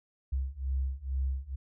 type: beating tone pair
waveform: sine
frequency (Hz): 65.41 / 67.61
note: C2 / C#2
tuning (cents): 0 / -43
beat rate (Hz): 2.2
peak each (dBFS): -33 / -32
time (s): 0.32-1.56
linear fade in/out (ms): 10
effects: none